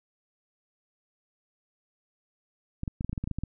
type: clicks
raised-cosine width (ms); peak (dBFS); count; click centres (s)
5; -19; 12; 2.834 / 2.878 / 3.009 / 3.046 / 3.095 / 3.13 / 3.178 / 3.24 / 3.275 / 3.313 / 3.386 / 3.436
effects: none